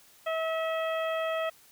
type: harmonic tone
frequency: 646 Hz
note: E5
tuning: 35 cents flat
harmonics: 1 / 2 / 3 / 4 / 5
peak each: -29 / -35 / -39 / -41 / -43 dBFS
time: 0.26-1.5 s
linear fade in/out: 10 ms
effects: white hiss -58 dBFS RMS until 1.71 s